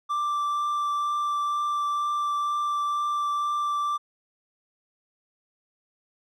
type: tone with vibrato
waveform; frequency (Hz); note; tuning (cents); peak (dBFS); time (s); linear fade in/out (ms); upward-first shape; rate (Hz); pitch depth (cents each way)
triangle; 1174.7; D6; 0; -22; 0.09-3.98; 20; triangle; 2.1; 9
effects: none